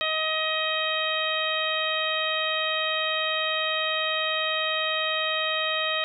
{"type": "harmonic tone", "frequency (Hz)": 630, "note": "D#5", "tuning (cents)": 21, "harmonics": [1, 2, 3, 4, 5, 6], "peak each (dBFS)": [-31, -31, -31, -31, -31, -31], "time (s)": [0.01, 6.04], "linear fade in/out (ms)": 0, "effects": []}